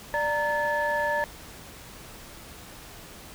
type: tone cluster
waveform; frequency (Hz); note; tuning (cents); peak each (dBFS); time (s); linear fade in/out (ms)
sine; 590 / 923 / 1732; D5 / A#5 / A6; +8 / -17 / -28; -27; 0.14-1.24; 0
effects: tanh soft clip ceiling -17 dBFS + pink hiss -45 dBFS RMS until 3.34 s